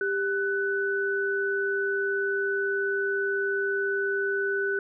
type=tone pair together; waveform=sine; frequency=395.8 / 1494.3 Hz; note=G4 / F#6; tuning=+17 / +17 cents; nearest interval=octave + major seventh; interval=2300 cents; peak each=-27 dBFS; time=0.01-4.79 s; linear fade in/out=2 ms; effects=none